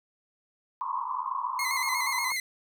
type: band-pass noise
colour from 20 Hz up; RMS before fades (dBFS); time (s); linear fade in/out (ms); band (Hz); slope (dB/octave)
pink; -32; 0.81-2.32; 0; 960 to 1100; 96
type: tone with vibrato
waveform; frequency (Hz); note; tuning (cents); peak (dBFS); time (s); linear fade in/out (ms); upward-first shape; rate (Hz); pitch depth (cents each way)
sawtooth; 2093; C7; 0; -25; 1.59-2.4; 2; square; 8.4; 47
effects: none